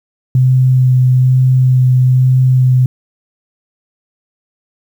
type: tone with vibrato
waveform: sine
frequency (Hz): 128.2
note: C3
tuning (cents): -35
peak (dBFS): -6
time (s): 0.35-2.86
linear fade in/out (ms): 2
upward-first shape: sine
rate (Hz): 1.1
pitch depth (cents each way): 12
effects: 7-bit